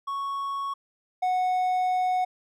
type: tone pair in turn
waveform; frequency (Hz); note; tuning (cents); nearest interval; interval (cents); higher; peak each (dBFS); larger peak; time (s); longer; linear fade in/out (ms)
triangle; 1108.7 / 735.9; C#6 / F#5; 0 / -10; perfect fifth; 710; first; -26 / -20; second; 0.07-0.74 / 1.22-2.25; second; 10
effects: none